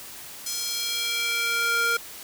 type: tone with high-pass filter sweep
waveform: square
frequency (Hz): 466.2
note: A#4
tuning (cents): 0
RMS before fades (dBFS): -26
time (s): 0.46-1.97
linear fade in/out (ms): 5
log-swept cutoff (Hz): 5700 to 1100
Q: 1.7
effects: white hiss -41 dBFS RMS until 2.23 s